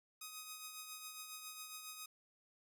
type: tone with tremolo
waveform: 5% pulse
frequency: 1256 Hz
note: D#6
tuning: 16 cents sharp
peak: -34 dBFS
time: 0.21-2.06 s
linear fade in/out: 5 ms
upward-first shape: triangle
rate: 7.3 Hz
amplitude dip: 50%
effects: none